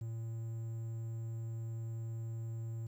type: tone with quantisation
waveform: triangle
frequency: 113.8 Hz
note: A#2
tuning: 41 cents flat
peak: -36 dBFS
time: 0.01-2.87 s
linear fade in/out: 5 ms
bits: 11
effects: none